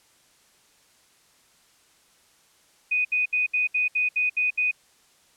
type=tone bursts; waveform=sine; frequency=2489 Hz; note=D#7; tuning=in tune; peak=-20 dBFS; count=9; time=2.91-4.714 s; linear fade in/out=10 ms; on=140 ms; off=68 ms; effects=white hiss -60 dBFS RMS until 5.36 s + low-pass 10000 Hz 12 dB/octave